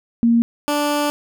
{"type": "tone pair in turn", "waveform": ["sine", "15% pulse"], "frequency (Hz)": [233.1, 292.9], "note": ["A#3", "D4"], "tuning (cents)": [0, -5], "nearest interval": "major third", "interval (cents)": 395, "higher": "second", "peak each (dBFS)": [-11, -11], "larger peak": "neither", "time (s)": [[0.23, 0.42], [0.68, 1.1]], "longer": "second", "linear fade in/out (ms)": 0, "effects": []}